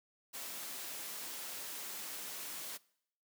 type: noise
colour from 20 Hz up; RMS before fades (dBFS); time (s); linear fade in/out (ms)
white; -44; 0.33-2.78; 20
effects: noise-tail reverb RT60 0.7 s tail -23 dB re dry + high-pass 200 Hz 12 dB/octave